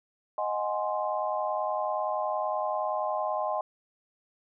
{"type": "chord", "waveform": "sine", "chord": "Ab dominant seventh", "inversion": "second", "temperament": "equal", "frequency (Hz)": [622.3, 740, 830.6, 1046.5], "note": ["Eb5", "Gb5", "Ab5", "C6"], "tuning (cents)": [0, 0, 0, 0], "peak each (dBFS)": [-31, -34, -33, -33], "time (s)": [0.38, 3.61], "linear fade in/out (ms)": 2, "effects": []}